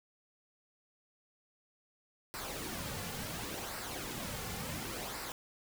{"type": "noise with flanger", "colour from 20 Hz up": "pink", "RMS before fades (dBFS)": -41, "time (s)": [2.34, 5.32], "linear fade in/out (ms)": 0, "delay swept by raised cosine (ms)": [0.3, 3.2], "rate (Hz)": 0.7, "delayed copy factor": -0.55, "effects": []}